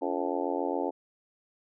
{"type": "harmonic tone with a mistuned harmonic", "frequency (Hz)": 87.31, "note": "F2", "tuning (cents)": 0, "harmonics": [3, 4, 5, 6, 7, 8, 9, 10], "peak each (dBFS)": [-34, -35, -35, -35, -38, -38, -39, -37], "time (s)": [0.01, 0.91], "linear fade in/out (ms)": 20, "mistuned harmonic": 3, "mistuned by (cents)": 130, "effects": []}